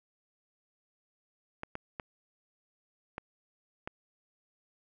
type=clicks; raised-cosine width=0.5 ms; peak=-22 dBFS; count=5; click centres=1.634 / 1.754 / 1.998 / 3.181 / 3.875 s; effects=none